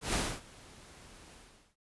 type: noise with ADSR envelope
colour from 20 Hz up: pink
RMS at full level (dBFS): -30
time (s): 0.01-1.76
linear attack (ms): 130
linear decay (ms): 260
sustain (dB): -24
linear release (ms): 430
effects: resampled to 24000 Hz